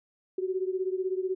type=beating tone pair; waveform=sine; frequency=370 / 386 Hz; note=F#4 / G4; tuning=0 / -27 cents; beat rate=16 Hz; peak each=-29 / -32 dBFS; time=0.38-1.35 s; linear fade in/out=5 ms; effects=none